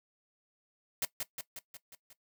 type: noise with echo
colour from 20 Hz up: white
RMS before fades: -32 dBFS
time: 1.02-1.05 s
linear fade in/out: 2 ms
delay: 180 ms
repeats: 6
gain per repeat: -4 dB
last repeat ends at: 2.13 s
effects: noise-tail reverb RT60 0.1 s tail -17 dB re dry